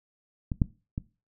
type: clicks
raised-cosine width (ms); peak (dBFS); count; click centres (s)
5; -17 / -9 / -18; 3; 0.518 / 0.618 / 0.979
effects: noise-tail reverb RT60 0.3 s tail -19 dB re dry